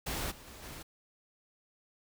pink noise with level steps, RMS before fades -36 / -52 / -50 / -46 dBFS, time 0.06-0.83 s, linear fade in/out 10 ms, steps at 0.3 / 0.46 / 0.62 s, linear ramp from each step 20 ms, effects none

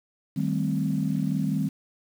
sine chord, A half-diminished seventh, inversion second, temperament equal, 155.56 / 196 / 220 / 261.6 Hz, Eb3 / G3 / A3 / C4, 0 / 0 / 0 / 0 cents, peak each -27 / -27 / -32 / -29 dBFS, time 0.36-1.69 s, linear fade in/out 10 ms, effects tanh soft clip ceiling -13 dBFS + 8-bit

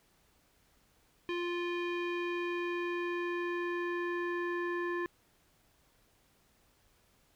square tone with low-pass filter sweep, 349.2 Hz, F4, in tune, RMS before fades -35 dBFS, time 1.29-5.06 s, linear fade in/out 0 ms, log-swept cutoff 2800 to 1700 Hz, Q 2.6, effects pink hiss -69 dBFS RMS until 7.35 s

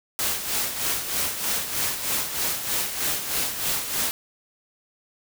white noise with tremolo, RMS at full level -24 dBFS, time 0.19-4.11 s, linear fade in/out 0 ms, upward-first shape sine, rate 3.2 Hz, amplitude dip 60%, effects none

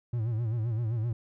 triangle tone with vibrato, 114 Hz, A#2, 38 cents flat, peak -25 dBFS, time 0.13-1.13 s, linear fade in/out 5 ms, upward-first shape sine, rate 7.7 Hz, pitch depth 110 cents each way, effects none

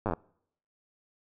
slowing click train, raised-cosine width 1 ms, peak -16 dBFS, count 8, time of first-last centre 0.06-0.136 s, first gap 9 ms, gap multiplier 1.06, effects noise-tail reverb RT60 0.7 s tail -26 dB re dry

